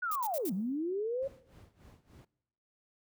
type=linear two-way sweep; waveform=sine; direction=down then up; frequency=1500 to 174.61 to 555 Hz; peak=-31 dBFS; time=0.02-1.28 s; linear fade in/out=10 ms; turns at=0.53 s
type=noise bursts; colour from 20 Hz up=violet; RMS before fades=-39 dBFS; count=4; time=0.11-0.497 s; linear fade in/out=5 ms; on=48 ms; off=65 ms
type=noise with tremolo; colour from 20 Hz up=brown; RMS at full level=-49 dBFS; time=1.22-2.25 s; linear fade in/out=5 ms; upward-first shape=sine; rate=3.4 Hz; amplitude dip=85%
effects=noise-tail reverb RT60 0.9 s tail -23 dB re dry + high-pass 80 Hz 12 dB/octave